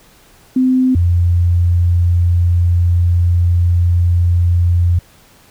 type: tone pair in turn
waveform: sine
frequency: 257.3 / 87.11 Hz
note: C4 / F2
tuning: -29 / -4 cents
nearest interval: octave + perfect fifth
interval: 1875 cents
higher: first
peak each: -9 dBFS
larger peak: neither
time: 0.56-0.95 / 0.95-4.99 s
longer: second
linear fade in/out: 5 ms
effects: pink hiss -47 dBFS RMS until 5.5 s